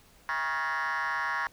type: tone with frequency modulation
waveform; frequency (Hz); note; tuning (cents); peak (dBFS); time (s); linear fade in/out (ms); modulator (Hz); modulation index
sine; 1396.9; F6; 0; -25; 0.29-1.47; 0; 148; 3.4
effects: tanh soft clip ceiling -27 dBFS + pink hiss -59 dBFS RMS until 1.52 s